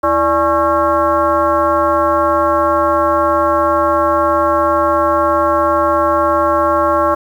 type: tone with frequency modulation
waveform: sine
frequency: 841 Hz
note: G#5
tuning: 22 cents sharp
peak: -10 dBFS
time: 0.03-7.15 s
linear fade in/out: 10 ms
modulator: 255 Hz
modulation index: 1.9
effects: 7-bit